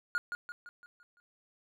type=tone with echo; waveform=triangle; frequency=1432 Hz; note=F6; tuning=43 cents sharp; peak=-26 dBFS; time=0.15-0.18 s; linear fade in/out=0 ms; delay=170 ms; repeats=6; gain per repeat=-6 dB; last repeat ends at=1.2 s; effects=none